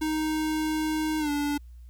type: tone with pitch glide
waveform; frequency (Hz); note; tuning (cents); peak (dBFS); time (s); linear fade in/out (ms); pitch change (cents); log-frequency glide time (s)
square; 311.1 to 290.3; D#4 to D4; 0 to -20; -26; 0.01-1.58; 10; -120; 1.19-1.3
effects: added 60 Hz sine -43 dBFS peak until 1.89 s + white hiss -71 dBFS RMS until 1.89 s